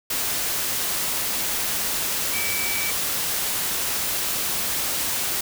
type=tone in noise; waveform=sine; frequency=2300 Hz; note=D7; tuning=37 cents flat; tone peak=-28 dBFS; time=2.33-2.91 s; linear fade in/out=5 ms; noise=white; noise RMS=-25 dBFS; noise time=0.1-5.41 s; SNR=-6 dB; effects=none